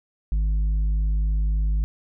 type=tone with tanh clipping; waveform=sine; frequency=51.8 Hz; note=G#1; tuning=4 cents flat; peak=-20 dBFS; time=0.32-1.84 s; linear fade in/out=0 ms; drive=5 dB; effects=none